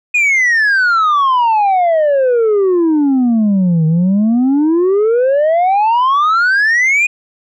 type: exponential two-way sweep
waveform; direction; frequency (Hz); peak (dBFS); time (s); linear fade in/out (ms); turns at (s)
sine; down then up; 2489 to 155.56 to 2489; -6; 0.14-7.07; 10; 3.86
effects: tanh soft clip ceiling -8 dBFS